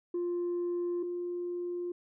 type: tone pair in turn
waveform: sine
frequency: 350 / 351.9 Hz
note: F4 / F4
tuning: +4 / +13 cents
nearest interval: unison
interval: 9 cents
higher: second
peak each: -28 / -32 dBFS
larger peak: first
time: 0.14-1.03 / 1.03-1.92 s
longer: neither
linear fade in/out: 5 ms
effects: tanh soft clip ceiling -28 dBFS